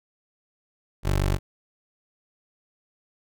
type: tone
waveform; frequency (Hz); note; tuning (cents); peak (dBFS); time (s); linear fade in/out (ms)
20% pulse; 48.11; G1; -32; -16; 1.03-1.39; 50
effects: none